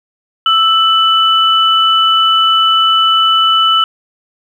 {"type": "tone pair together", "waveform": "sine", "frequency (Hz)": [1318.5, 2989], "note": ["E6", "F#7"], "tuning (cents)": [0, 17], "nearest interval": "octave + major second", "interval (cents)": 1417, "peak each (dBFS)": -10, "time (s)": [0.46, 3.84], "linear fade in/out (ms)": 2, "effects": ["7-bit"]}